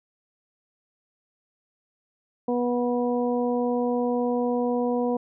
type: harmonic tone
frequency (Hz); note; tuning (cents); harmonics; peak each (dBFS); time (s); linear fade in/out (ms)
243.8; B3; -22; 1 / 2 / 3 / 4; -25 / -25 / -32 / -35; 2.48-5.17; 5
effects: none